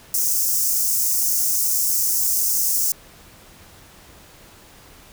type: high-pass noise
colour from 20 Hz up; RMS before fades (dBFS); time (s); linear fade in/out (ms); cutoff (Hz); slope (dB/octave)
white; -20; 0.14-2.92; 2; 5400; 48
effects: pink hiss -47 dBFS RMS until 5.12 s